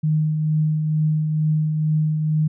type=tone with tremolo; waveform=sine; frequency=154.6 Hz; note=D#3; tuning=11 cents flat; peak=-15 dBFS; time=0.03-2.48 s; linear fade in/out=10 ms; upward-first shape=triangle; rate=2.2 Hz; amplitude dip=40%; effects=none